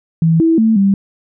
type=tone with pitch steps; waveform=sine; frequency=163.3 / 326.9 / 222.3 / 196.8 Hz; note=E3 / E4 / A3 / G3; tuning=-16 / -14 / +18 / +7 cents; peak=-8 dBFS; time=0.22-0.94 s; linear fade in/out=2 ms; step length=180 ms; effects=none